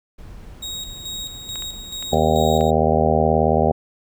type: noise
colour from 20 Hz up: brown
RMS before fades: -39 dBFS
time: 0.18-2.19 s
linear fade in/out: 10 ms
type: tone with tremolo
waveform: 30% pulse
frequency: 3777 Hz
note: A#7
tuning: 22 cents sharp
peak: -25 dBFS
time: 0.62-2.71 s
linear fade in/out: 10 ms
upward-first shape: square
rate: 2.3 Hz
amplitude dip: 55%
type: clicks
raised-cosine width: 0.3 ms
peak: -20 dBFS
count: 4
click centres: 1.557 / 1.623 / 2.026 / 2.609 s
type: harmonic tone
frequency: 78.6 Hz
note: D#2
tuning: 18 cents sharp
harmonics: 1 / 2 / 3 / 5 / 6 / 7 / 8 / 9 / 10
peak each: -23 / -23 / -23 / -23 / -23 / -23 / -23 / -23 / -23 dBFS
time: 2.12-3.72 s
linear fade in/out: 10 ms
effects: none